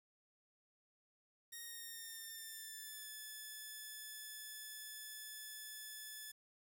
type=tone with pitch glide; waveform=5% pulse; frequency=1864.7 to 1729.8 Hz; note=A#6 to A6; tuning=0 to -30 cents; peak=-38 dBFS; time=1.52-6.32 s; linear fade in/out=10 ms; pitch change=-130 cents; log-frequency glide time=1.64-3.1 s; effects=11-bit